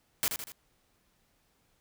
white noise with echo, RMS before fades -28 dBFS, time 0.23-0.28 s, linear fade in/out 0 ms, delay 80 ms, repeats 3, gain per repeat -6 dB, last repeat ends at 0.52 s, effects pink hiss -71 dBFS RMS until 1.8 s

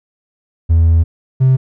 triangle tone pair in turn, 82.41 / 130.82 Hz, E2 / C3, 0 / 0 cents, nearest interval minor sixth, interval 800 cents, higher second, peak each -4 dBFS, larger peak neither, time 0.69-1.04 / 1.4-1.57 s, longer first, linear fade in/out 20 ms, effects tanh soft clip ceiling -2 dBFS

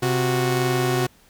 sawtooth tone pair together, 129.83 / 367.7 Hz, C3 / F#4, -13 / -11 cents, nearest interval octave + tritone, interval 1802 cents, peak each -18 dBFS, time 0.02-1.07 s, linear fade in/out 10 ms, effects pink hiss -55 dBFS RMS until 1.29 s

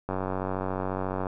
click train, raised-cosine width 1 ms, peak -16 dBFS, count 112, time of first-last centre 0.09-1.268 s, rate 94.2 Hz, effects none

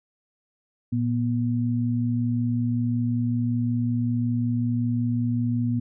sine tone pair together, 116.54 / 241.9 Hz, A#2 / B3, 0 / -36 cents, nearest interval octave + minor second, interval 1264 cents, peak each -24 dBFS, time 0.92-5.8 s, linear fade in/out 10 ms, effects none

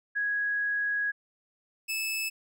sine / sawtooth tone pair in turn, 1661.2 / 2613 Hz, G#6 / E7, 0 / -16 cents, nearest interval minor sixth, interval 784 cents, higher second, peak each -26 dBFS, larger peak neither, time 0.15-1.12 / 1.88-2.3 s, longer first, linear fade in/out 20 ms, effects none

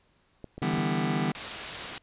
clicks, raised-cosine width 2 ms, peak -26 dBFS, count 5, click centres 0.443 / 0.58 / 0.619 / 0.736 / 0.783 s
sawtooth chord, E minor seventh, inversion third, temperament just, 148.33 / 164.81 / 197.78 / 247.2 Hz, D3 / E3 / G3 / B3, +18 / 0 / +16 / +2 cents, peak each -27 dBFS, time 0.62-1.32 s, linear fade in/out 5 ms
white noise, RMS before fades -34 dBFS, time 1.35-1.98 s, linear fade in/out 0 ms
effects pink hiss -67 dBFS RMS until 2.02 s + resampled to 8000 Hz

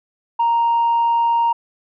sine tone, 932.3 Hz, A#5, in tune, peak -12 dBFS, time 0.39-1.53 s, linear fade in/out 10 ms, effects tanh soft clip ceiling -11 dBFS

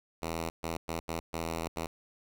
5% pulse tone bursts at uneven times, 82.41 Hz, E2, in tune, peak -22 dBFS, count 6, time 0.22-0.5 / 0.63-0.77 / 0.88-1 / 1.08-1.2 / 1.33-1.68 / 1.76-1.87 s, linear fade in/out 5 ms, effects none

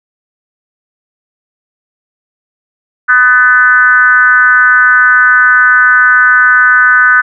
sine tone with frequency modulation, 1500 Hz, F#6, 23 cents sharp, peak -3 dBFS, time 3.08-7.22 s, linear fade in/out 20 ms, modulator 253 Hz, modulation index 0.85, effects none

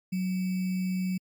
sine tone with sample-and-hold, 185 Hz, F#3, in tune, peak -26 dBFS, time 0.12-1.18 s, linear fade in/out 10 ms, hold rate 2450 Hz, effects MP3 96 kbps

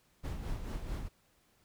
brown noise with tremolo, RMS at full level -36 dBFS, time 0.23-1.09 s, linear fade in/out 20 ms, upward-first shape sine, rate 4.6 Hz, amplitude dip 50%, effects pink hiss -70 dBFS RMS until 1.64 s

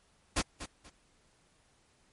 pink noise with echo, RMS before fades -29 dBFS, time 0.36-0.42 s, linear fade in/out 10 ms, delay 240 ms, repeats 2, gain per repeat -12 dB, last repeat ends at 0.9 s, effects pink hiss -68 dBFS RMS until 2.12 s + MP3 48 kbps

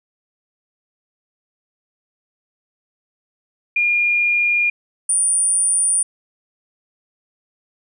sine tone pair in turn, 2418 / 9359 Hz, D7 / D9, +50 / -7 cents, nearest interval octave + major seventh, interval 2343 cents, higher second, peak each -14 dBFS, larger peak neither, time 3.76-4.7 / 5.09-6.03 s, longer neither, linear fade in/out 5 ms, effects none

